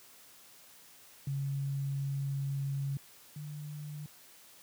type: tone pair in turn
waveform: sine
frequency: 138.4 / 148.87 Hz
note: C#3 / D3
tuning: -2 / +24 cents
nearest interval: minor second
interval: 126 cents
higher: second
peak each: -31 / -39 dBFS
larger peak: first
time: 1.27-2.97 / 3.36-4.06 s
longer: first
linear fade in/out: 2 ms
effects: white hiss -57 dBFS RMS until 4.62 s + high-pass 80 Hz 12 dB/octave